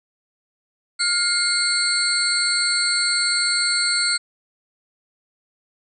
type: tone cluster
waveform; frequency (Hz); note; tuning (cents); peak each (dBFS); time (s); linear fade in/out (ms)
sine; 1413 / 2124 / 4121 / 4431 / 8110; F6 / C7 / C8 / C#8 / B8; +20 / +25 / -27 / -2 / +45; -24 / -26 / -25 / -22 / -25; 0.99-4.18; 20
effects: none